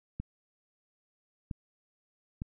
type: clicks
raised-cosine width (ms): 5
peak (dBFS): -23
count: 3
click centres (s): 0.2 / 1.512 / 2.419
effects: none